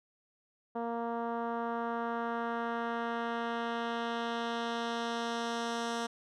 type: tone with low-pass filter sweep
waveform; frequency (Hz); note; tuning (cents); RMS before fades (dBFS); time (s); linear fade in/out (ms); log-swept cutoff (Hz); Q
10% pulse; 233; A#3; -1; -35; 0.75-6.07; 10; 810 to 6900; 1.1
effects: none